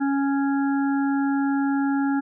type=harmonic tone; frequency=277.2 Hz; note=C#4; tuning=in tune; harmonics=1 / 3 / 5 / 6; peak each=-20 / -30 / -34 / -36 dBFS; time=0-2.21 s; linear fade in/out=20 ms; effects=none